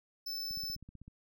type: tone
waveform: square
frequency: 5274 Hz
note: E8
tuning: in tune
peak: -37 dBFS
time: 0.26-0.76 s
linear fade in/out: 10 ms
type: click train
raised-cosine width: 5 ms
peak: -38 dBFS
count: 10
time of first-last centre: 0.51-1.08 s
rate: 15.8 Hz
effects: none